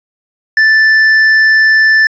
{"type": "tone with tanh clipping", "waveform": "triangle", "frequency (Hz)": 1760, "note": "A6", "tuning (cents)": 0, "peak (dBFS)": -6, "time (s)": [0.57, 2.07], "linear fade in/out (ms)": 2, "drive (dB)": 10, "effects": ["resampled to 16000 Hz"]}